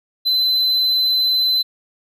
triangle tone, 4043 Hz, B7, 40 cents sharp, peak -13 dBFS, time 0.25-1.63 s, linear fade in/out 20 ms, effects none

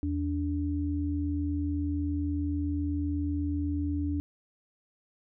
sine tone pair together, 81.84 / 289.8 Hz, E2 / D4, -12 / -23 cents, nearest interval octave + minor seventh, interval 2189 cents, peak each -30 / -30 dBFS, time 0.03-4.2 s, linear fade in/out 0 ms, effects none

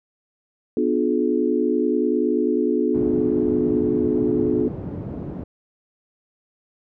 sine chord, B diminished seventh, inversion none, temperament just, 246.9 / 296.3 / 355.6 / 426.7 Hz, B3 / D4 / F4 / Ab4, 0 / +15 / +31 / +47 cents, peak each -23 dBFS, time 0.77-4.68 s, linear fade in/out 2 ms
pink band-pass noise, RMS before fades -31 dBFS, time 2.94-5.44 s, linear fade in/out 5 ms, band 100 to 350 Hz, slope 12 dB/octave
effects none

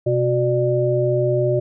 sine tone cluster, 127.2 / 367.2 / 596 Hz, C3 / F#4 / D5, -48 / -13 / +25 cents, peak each -20 dBFS, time 0.06-1.6 s, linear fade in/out 10 ms, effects none

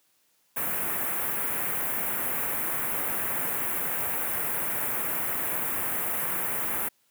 white band-stop noise, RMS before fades -29 dBFS, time 0.56-6.89 s, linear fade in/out 10 ms, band 2200 to 11000 Hz, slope 24 dB/octave, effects white hiss -68 dBFS RMS until 7.1 s + high-pass 100 Hz 12 dB/octave

